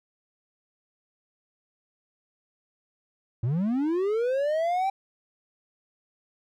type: linear sweep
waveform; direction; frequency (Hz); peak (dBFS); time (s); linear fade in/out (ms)
triangle; up; 106 to 788; -21; 3.43-4.9; 5
effects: none